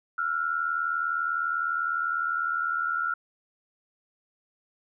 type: tone pair together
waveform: sine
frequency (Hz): 1344.1 / 1424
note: E6 / F6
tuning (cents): +33 / +33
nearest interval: minor second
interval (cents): 100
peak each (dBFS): -28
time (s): 0.18-3.14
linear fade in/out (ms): 5
effects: none